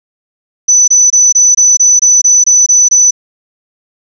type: tone bursts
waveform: sine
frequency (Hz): 5990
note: F#8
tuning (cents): +20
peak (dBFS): -3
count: 11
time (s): 0.68-3.11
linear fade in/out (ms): 10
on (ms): 200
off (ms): 23
effects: none